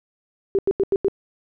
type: tone bursts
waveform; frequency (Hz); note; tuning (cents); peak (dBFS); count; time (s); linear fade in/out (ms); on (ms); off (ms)
sine; 392; G4; 0; -15; 5; 0.55-1.083; 0; 37; 87
effects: none